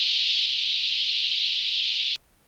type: band-pass noise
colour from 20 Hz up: pink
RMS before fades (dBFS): -24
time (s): 0-2.16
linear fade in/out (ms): 0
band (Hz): 2900 to 4400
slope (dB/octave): 48
effects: pink hiss -61 dBFS RMS until 2.47 s + Opus 32 kbps